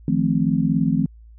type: chord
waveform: sine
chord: F dominant seventh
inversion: third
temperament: just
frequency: 157.15 / 174.61 / 218.3 / 261.9 Hz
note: Eb3 / F3 / A3 / C4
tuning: +18 / 0 / -13 / +2 cents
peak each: -22 dBFS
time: 0.08-1.06 s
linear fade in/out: 2 ms
effects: added 56 Hz sine -42 dBFS peak until 1.38 s